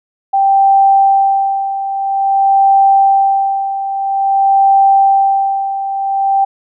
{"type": "tone with tremolo", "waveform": "sine", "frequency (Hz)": 784, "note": "G5", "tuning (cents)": 0, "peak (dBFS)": -5, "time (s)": [0.33, 6.45], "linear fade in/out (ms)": 10, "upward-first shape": "sine", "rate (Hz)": 0.5, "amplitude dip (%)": 70, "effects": []}